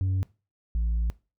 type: tone pair in turn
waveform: sine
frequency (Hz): 94.5 / 56.23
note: F#2 / A1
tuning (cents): +37 / +38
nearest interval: major sixth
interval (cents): 899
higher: first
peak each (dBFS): -20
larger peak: neither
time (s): 0.01-0.23 / 0.75-1.1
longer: second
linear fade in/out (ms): 0
effects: noise-tail reverb RT60 0.3 s tail -23 dB re dry + tanh soft clip ceiling -22 dBFS